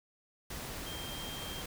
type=tone in noise; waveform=sine; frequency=3184 Hz; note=G7; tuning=26 cents sharp; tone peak=-44 dBFS; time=0.86-1.62 s; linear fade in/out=5 ms; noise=pink; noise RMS=-42 dBFS; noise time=0.5-1.66 s; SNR=-5 dB; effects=none